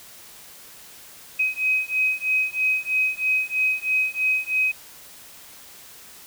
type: beating tone pair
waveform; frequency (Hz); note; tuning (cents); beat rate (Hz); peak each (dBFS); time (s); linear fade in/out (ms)
sine; 2526 / 2529.1; D#7 / D#7; +26 / +28; 3.1; -23; 1.39-4.72; 10
effects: white hiss -45 dBFS RMS until 6.26 s